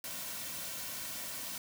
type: noise with comb filter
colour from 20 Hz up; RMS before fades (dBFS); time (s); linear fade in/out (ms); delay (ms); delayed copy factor
white; -41; 0.04-1.58; 2; 2.4; -0.55
effects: none